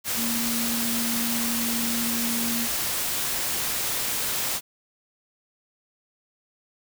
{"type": "tone in noise", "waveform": "sine", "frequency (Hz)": 233.1, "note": "A#3", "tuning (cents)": 0, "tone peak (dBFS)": -28, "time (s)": [0.15, 2.68], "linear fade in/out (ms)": 50, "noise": "white", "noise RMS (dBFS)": -27, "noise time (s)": [0.04, 4.61], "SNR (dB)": -4, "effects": []}